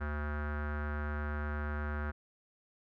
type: tone with low-pass filter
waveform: square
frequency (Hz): 74.3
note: D2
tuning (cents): +21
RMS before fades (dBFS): -36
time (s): 0-2.12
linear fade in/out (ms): 20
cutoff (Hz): 1500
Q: 5.6
effects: none